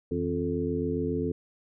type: harmonic tone with a mistuned harmonic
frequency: 87.31 Hz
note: F2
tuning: in tune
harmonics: 1 / 2 / 3 / 4 / 5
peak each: -35 / -34 / -31 / -34 / -31 dBFS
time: 0.11-1.32 s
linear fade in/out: 5 ms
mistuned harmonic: 2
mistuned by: -130 cents
effects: none